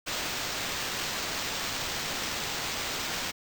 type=noise with sample-and-hold; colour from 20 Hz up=white; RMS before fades=-33 dBFS; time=0.06-3.32 s; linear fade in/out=20 ms; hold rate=11025 Hz; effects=none